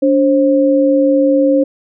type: tone pair together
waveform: sine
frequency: 287.8 / 532.4 Hz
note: D4 / C5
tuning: -35 / +30 cents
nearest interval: major seventh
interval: 1065 cents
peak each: -11 dBFS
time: 0.02-1.64 s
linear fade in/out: 10 ms
effects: none